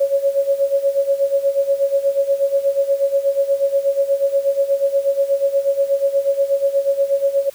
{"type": "tone with tremolo", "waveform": "sine", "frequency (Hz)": 554.4, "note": "C#5", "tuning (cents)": 0, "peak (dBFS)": -11, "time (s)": [0, 7.5], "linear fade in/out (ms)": 10, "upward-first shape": "sine", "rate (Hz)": 8.3, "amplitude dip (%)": 80, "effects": ["white hiss -45 dBFS RMS until 7.54 s"]}